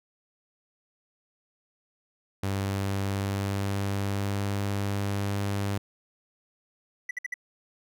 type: tone with pitch glide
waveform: sawtooth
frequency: 98 to 100.29 Hz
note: G2 to G2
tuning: 0 to +40 cents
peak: -23 dBFS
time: 2.43-5.78 s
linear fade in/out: 5 ms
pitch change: +40 cents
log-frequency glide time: 2.61-4.69 s
type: tone bursts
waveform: triangle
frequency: 1975.5 Hz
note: B6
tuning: in tune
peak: -27 dBFS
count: 4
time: 7.09-7.341 s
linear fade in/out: 5 ms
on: 20 ms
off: 57 ms
effects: none